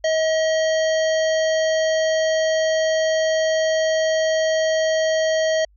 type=harmonic tone with a mistuned harmonic; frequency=636 Hz; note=D#5; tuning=38 cents sharp; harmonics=1 / 3 / 5 / 7 / 9 / 10; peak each=-17 / -27 / -31 / -34 / -36 / -37 dBFS; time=0.04-5.65 s; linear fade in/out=5 ms; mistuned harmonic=10; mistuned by=+43 cents; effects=added 50 Hz sine -52 dBFS peak until 5.76 s